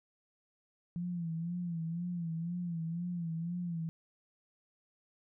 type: tone with vibrato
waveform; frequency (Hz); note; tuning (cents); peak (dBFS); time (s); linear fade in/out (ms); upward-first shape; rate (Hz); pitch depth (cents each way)
sine; 170; F3; -46; -34; 0.96-3.89; 0; sine; 2; 77
effects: none